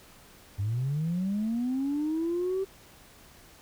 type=linear sweep; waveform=sine; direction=up; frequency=94.6 to 390 Hz; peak=-25 dBFS; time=0.58-2.65 s; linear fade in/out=20 ms; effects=tanh soft clip ceiling -23 dBFS + pink hiss -54 dBFS RMS until 3.61 s